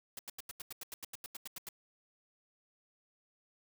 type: noise bursts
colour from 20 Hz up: white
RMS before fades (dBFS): -44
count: 15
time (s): 0.17-1.689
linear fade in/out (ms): 2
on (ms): 21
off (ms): 86
effects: none